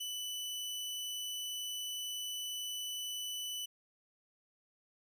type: tone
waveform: sawtooth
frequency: 2983 Hz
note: F#7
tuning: 13 cents sharp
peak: -35 dBFS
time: 0-3.66 s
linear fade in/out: 10 ms
effects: none